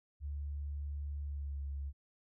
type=tone with pitch glide; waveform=sine; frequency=72.1 to 69.97 Hz; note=D2 to C#2; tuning=-31 to +17 cents; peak=-37 dBFS; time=0.2-1.93 s; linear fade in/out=50 ms; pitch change=-52 cents; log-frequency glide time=1.22-1.62 s; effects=none